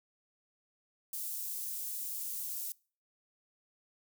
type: high-pass noise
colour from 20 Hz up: white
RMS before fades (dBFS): -39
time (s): 1.13-2.72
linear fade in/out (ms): 2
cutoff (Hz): 8800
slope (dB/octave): 12
effects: noise-tail reverb RT60 0.4 s tail -24 dB re dry